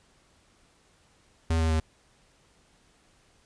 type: tone with pitch steps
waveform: square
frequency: 81.9 / 80.68 / 79.48 Hz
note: E2 / E2 / D#2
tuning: -11 / -37 / +37 cents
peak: -23 dBFS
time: 1.5-1.8 s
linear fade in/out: 5 ms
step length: 100 ms
effects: pink hiss -63 dBFS RMS until 3.45 s + resampled to 22050 Hz